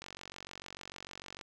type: click train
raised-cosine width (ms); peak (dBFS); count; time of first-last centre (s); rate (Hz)
0.2; -27; 66; 0.02-1.412; 46.7
effects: none